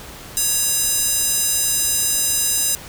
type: tone with high-pass filter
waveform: square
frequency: 558 Hz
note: C#5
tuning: 11 cents sharp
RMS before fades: -19 dBFS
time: 0.37-2.75 s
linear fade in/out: 0 ms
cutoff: 7300 Hz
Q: 1.2
effects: pink hiss -37 dBFS RMS until 2.88 s